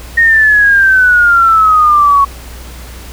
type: exponential sweep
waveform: sine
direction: down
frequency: 1864.7 to 1106 Hz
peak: -4 dBFS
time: 0.17-2.25 s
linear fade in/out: 10 ms
effects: added 60 Hz sine -28 dBFS peak until 3.12 s + pink hiss -33 dBFS RMS until 3.12 s